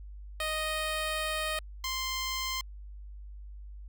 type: tone pair in turn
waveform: 10% pulse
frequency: 622.3 / 1046.6 Hz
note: D#5 / C6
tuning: 0 / 0 cents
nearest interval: major sixth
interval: 900 cents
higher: second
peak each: -22 / -23 dBFS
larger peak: first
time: 0.4-1.59 / 1.84-2.61 s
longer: first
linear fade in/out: 2 ms
effects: added 50 Hz sine -42 dBFS peak until 3.88 s